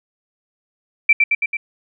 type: tone with echo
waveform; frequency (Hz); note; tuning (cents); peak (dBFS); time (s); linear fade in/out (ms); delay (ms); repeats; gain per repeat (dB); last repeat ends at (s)
sine; 2340; D7; -7; -7; 1.09-1.13; 5; 110; 4; -3; 1.57
effects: none